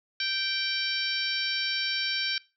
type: harmonic tone with a mistuned harmonic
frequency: 780 Hz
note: G5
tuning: 9 cents flat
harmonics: 2 / 3 / 4 / 5 / 6 / 7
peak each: -34 / -34 / -34 / -34 / -34 / -34 dBFS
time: 0.2-2.38 s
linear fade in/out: 2 ms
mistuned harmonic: 6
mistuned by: -28 cents
effects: noise-tail reverb RT60 0.3 s tail -22 dB re dry